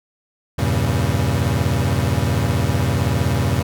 35% pulse chord, E diminished seventh, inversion none, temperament equal with one note detuned, 82.41 / 98 / 119.26 / 138.59 Hz, E2 / G2 / Bb2 / Db3, 0 / 0 / +40 / 0 cents, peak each -21 / -20 / -20 / -21 dBFS, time 0.58-3.63 s, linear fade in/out 10 ms, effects none

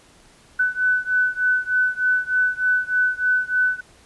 sine beating tone pair, 1499 / 1502.3 Hz, F#6 / F#6, +22 / +26 cents, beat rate 3.3 Hz, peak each -20 / -21 dBFS, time 0.59-3.81 s, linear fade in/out 10 ms, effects pink hiss -52 dBFS RMS until 4.05 s + resampled to 24000 Hz

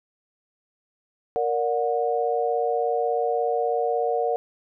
sine chord, Bb augmented, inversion none, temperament just, 466.2 / 582.7 / 728.4 Hz, Bb4 / D5 / F#5, 0 / -14 / -27 cents, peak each -24 / -28 / -25 dBFS, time 1.36-4.36 s, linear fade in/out 0 ms, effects none

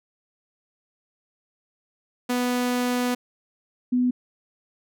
sawtooth / sine tone pair in turn, 246.9 / 248.6 Hz, B3 / B3, 0 / +12 cents, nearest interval unison, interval 12 cents, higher second, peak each -18 dBFS, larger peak neither, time 2.29-3.15 / 3.92-4.11 s, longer first, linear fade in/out 10 ms, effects none

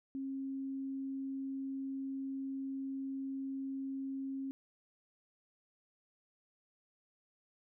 sine tone, 270 Hz, C#4, 45 cents flat, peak -37 dBFS, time 0.15-4.51 s, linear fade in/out 0 ms, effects none

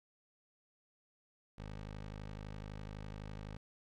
15% pulse tone, 51.91 Hz, G#1, in tune, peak -38 dBFS, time 1.58-3.57 s, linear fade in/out 5 ms, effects low-pass 5000 Hz 12 dB/octave + 12-bit

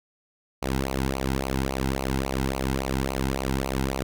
sawtooth tone with flanger, 66.6 Hz, C2, 31 cents sharp, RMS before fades -27 dBFS, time 0.62-4.03 s, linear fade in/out 5 ms, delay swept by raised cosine 0.56 to 1.76 ms, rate 3.6 Hz, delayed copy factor -0.8, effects none

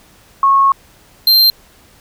sine / square tone pair in turn, 1095 / 4157 Hz, C#6 / C8, -22 / -12 cents, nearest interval octave + major seventh, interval 2310 cents, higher second, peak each -7 dBFS, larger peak neither, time 0.43-0.72 / 1.27-1.5 s, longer first, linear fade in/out 2 ms, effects pink hiss -47 dBFS RMS until 2 s

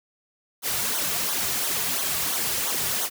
white noise with flanger, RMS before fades -26 dBFS, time 0.62-3.1 s, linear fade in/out 50 ms, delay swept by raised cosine 0.39 to 3.89 ms, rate 2.9 Hz, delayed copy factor -0.8, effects none

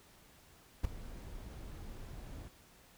brown noise with ADSR envelope, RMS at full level -31 dBFS, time 0.83-2.49 s, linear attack 19 ms, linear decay 7 ms, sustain -16 dB, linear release 14 ms, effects pink hiss -62 dBFS RMS until 2.97 s

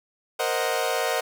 sawtooth chord, C half-diminished seventh, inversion third, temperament equal, 466.2 / 523.3 / 622.3 / 740 Hz, Bb4 / C5 / Eb5 / Gb5, 0 / 0 / 0 / 0 cents, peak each -25 dBFS, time 0.39-1.21 s, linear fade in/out 10 ms, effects 9-bit

